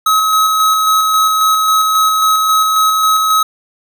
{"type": "tone with tremolo", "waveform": "square", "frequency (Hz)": 1279, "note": "D#6", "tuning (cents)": 47, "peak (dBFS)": -9, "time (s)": [0.06, 3.43], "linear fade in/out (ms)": 5, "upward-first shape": "square", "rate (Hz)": 3.7, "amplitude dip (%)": 25, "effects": []}